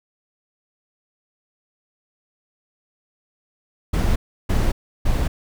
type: noise bursts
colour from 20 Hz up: brown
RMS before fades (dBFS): -18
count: 3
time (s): 3.93-5.28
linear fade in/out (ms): 10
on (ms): 230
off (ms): 330
effects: none